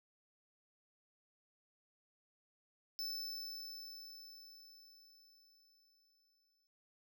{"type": "tone with exponential decay", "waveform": "square", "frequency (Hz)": 5274, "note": "E8", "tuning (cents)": 0, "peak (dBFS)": -39, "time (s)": [2.99, 6.67], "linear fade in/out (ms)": 0, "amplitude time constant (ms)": 800, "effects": []}